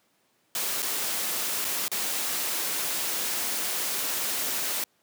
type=noise with dropouts; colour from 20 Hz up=white; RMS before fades=-29 dBFS; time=0.55-4.84 s; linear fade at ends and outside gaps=1 ms; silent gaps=0.821-0.827 / 1.645-1.649 / 1.881-1.916 s; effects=pink hiss -68 dBFS RMS until 5.02 s + high-pass 200 Hz 12 dB/octave